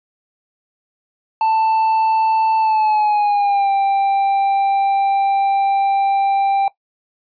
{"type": "tone with pitch glide", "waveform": "triangle", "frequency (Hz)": [885, 788.4], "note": ["A5", "G5"], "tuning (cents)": [10, 10], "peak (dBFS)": -11, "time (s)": [1.41, 6.68], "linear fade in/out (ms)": 2, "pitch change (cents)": -200, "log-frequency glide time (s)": [2.59, 3.71], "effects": ["noise-tail reverb RT60 0.1 s tail -18 dB re dry", "resampled to 11025 Hz"]}